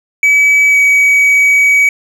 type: tone with pitch glide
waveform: triangle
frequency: 2286 to 2269 Hz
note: D7 to C#7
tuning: -47 to +40 cents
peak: -4 dBFS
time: 0.23-1.89 s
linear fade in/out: 2 ms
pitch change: -13 cents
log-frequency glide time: 0.7-0.76 s
effects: none